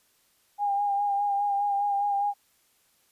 sine tone with vibrato, 809 Hz, G#5, 46 cents flat, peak -23 dBFS, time 0.58-2.34 s, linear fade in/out 50 ms, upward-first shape sine, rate 4.9 Hz, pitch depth 28 cents each way, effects white hiss -66 dBFS RMS until 3.11 s + resampled to 32000 Hz

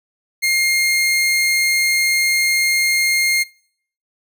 sawtooth tone, 2126 Hz, C7, 27 cents sharp, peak -11 dBFS, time 0.42-3.44 s, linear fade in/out 20 ms, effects noise-tail reverb RT60 0.6 s tail -24 dB re dry

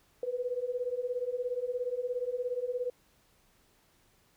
sine beating tone pair, 484.1 / 501.1 Hz, B4 / B4, -35 / +25 cents, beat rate 17 Hz, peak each -35 / -33 dBFS, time 0.23-2.9 s, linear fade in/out 2 ms, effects pink hiss -67 dBFS RMS until 4.36 s

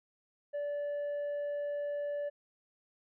sine tone with tanh clipping, 580 Hz, D5, 22 cents flat, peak -34 dBFS, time 0.53-2.3 s, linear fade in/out 20 ms, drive 3 dB, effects none

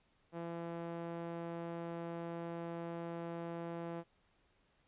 sawtooth tone with band-pass filter, 168.8 Hz, E3, 41 cents sharp, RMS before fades -43 dBFS, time 0.32-4.04 s, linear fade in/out 50 ms, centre 540 Hz, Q 0.81, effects pink hiss -74 dBFS RMS until 4.87 s + resampled to 8000 Hz

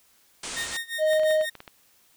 white low-pass noise, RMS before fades -35 dBFS, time 0.43-0.77 s, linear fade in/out 5 ms, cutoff 9400 Hz, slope 96 dB/octave
30% pulse tone with tremolo, 1846 Hz, A#6, 17 cents flat, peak -25 dBFS, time 0.56-1.5 s, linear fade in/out 10 ms, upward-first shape sine, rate 5.7 Hz, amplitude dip 90%
triangle tone, 622.3 Hz, D#5, in tune, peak -17 dBFS, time 0.98-1.46 s, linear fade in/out 50 ms
clicks, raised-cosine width 0.3 ms, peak -25 dBFS, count 8, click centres 1.133 / 1.196 / 1.234 / 1.309 / 1.412 / 1.553 / 1.604 / 1.678 s
effects white hiss -61 dBFS RMS until 2.16 s

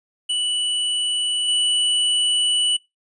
square tone with level steps, 2960 Hz, F#7, in tune, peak -20 / -17 dBFS, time 0.29-2.77 s, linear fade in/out 10 ms, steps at 1.48 s, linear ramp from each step 5 ms, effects noise-tail reverb RT60 0.2 s tail -21 dB re dry + resampled to 24000 Hz

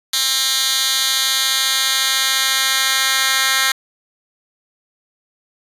10% pulse tone with high-pass filter sweep, 265.9 Hz, C4, 28 cents sharp, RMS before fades -17 dBFS, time 0.13-3.72 s, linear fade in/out 5 ms, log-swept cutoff 3600 to 2200 Hz, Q 1.5, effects resampled to 32000 Hz

